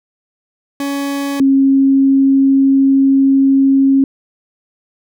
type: tone pair in turn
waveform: 40% pulse / sine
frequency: 280.1 / 271.3 Hz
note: C#4 / C#4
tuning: +18 / -37 cents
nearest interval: minor second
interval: 55 cents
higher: first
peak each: -16 / -7 dBFS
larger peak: second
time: 0.8-1.4 / 1.4-4.04 s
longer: second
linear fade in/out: 2 ms
effects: none